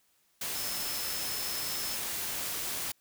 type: tone in noise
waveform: sine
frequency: 5240 Hz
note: E8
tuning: 11 cents flat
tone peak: -39 dBFS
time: 0.55-1.96 s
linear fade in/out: 5 ms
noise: white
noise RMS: -35 dBFS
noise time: 0.41-2.92 s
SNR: -7 dB
effects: white hiss -70 dBFS RMS until 3 s